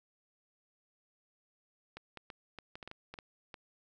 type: clicks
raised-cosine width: 0.3 ms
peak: -29 dBFS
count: 11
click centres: 1.97 / 2.173 / 2.302 / 2.587 / 2.755 / 2.828 / 2.876 / 2.914 / 3.14 / 3.188 / 3.542 s
effects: none